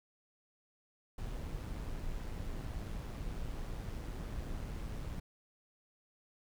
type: noise with amplitude modulation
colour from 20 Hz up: brown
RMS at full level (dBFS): -39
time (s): 1.18-5.2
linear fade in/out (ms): 5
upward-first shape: sine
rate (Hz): 112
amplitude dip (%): 35
effects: none